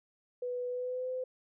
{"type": "tone with pitch glide", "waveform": "sine", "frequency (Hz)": [493.9, 511], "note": ["B4", "C5"], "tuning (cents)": [0, -41], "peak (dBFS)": -33, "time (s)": [0.42, 1.24], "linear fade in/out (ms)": 5, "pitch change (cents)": 59, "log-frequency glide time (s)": [0.69, 1.1], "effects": []}